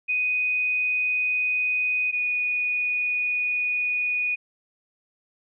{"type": "tone pair in turn", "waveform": "sine", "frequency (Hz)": [2492, 2469], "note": ["D#7", "D#7"], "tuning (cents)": [2, -14], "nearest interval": "unison", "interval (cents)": 16, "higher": "first", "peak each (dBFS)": [-21, -22], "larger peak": "first", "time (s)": [[0.08, 2.12], [2.12, 4.36]], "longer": "second", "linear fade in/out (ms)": 20, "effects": []}